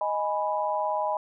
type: chord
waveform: sine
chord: G# minor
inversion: second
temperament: equal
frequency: 622.3 / 830.6 / 987.8 Hz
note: D#5 / G#5 / B5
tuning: 0 / 0 / 0 cents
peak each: -29 dBFS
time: 0.01-1.17 s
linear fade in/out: 2 ms
effects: none